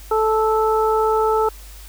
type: harmonic tone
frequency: 437.7 Hz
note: A4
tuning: 9 cents flat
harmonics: 1 / 2 / 3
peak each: -17 / -20 / -22 dBFS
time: 0.11-1.49 s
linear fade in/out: 5 ms
effects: added 50 Hz sine -37 dBFS peak until 1.88 s + white hiss -44 dBFS RMS until 1.88 s